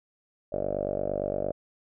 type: tone with low-pass filter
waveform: 5% pulse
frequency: 48.73 Hz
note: G1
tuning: 10 cents flat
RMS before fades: -30 dBFS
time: 0.52-1.52 s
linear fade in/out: 10 ms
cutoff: 600 Hz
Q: 8.2
effects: none